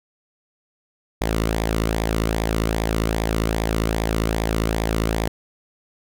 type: tone with flanger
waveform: sawtooth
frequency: 55 Hz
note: A1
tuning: in tune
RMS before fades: -22 dBFS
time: 1.21-5.28 s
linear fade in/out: 5 ms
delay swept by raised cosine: 0.69 to 1.26 ms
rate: 2.5 Hz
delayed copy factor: -0.55
effects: none